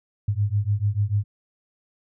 sine beating tone pair, 99.6 / 106.4 Hz, G2 / G#2, +28 / +42 cents, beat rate 6.8 Hz, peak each -23 dBFS, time 0.28-1.24 s, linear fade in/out 5 ms, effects none

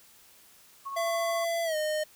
sine tone with tremolo, 1100 Hz, C#6, 14 cents flat, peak -32 dBFS, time 0.85-1.45 s, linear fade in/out 20 ms, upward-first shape triangle, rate 14 Hz, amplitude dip 45%
square tone with pitch glide, 673 to 613.6 Hz, E5 to D#5, +36 to -24 cents, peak -28 dBFS, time 0.96-2.04 s, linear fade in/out 10 ms, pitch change -160 cents, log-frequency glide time 1.64-1.76 s
effects white hiss -57 dBFS RMS until 2.15 s

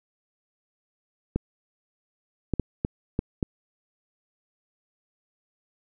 clicks, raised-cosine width 3 ms, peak -11 dBFS, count 6, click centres 1.36 / 2.537 / 2.597 / 2.849 / 3.191 / 3.428 s, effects none

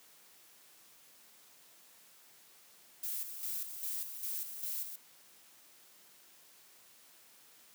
violet noise with tremolo, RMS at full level -38 dBFS, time 3.03-4.96 s, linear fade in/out 5 ms, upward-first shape square, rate 2.5 Hz, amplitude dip 55%, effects white hiss -61 dBFS RMS until 7.74 s + high-pass 150 Hz 12 dB/octave

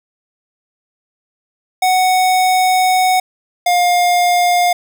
square tone pair in turn, 742 / 708.6 Hz, F#5 / F5, +5 / +25 cents, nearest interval minor second, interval 80 cents, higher first, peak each -11 dBFS, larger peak neither, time 1.82-3.2 / 3.66-4.73 s, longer first, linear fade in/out 5 ms, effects none

